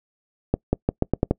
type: accelerating click train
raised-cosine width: 2 ms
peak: -5 dBFS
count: 7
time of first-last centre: 0.54-1.31 s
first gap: 190 ms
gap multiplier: 0.84
effects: noise-tail reverb RT60 0.1 s tail -25 dB re dry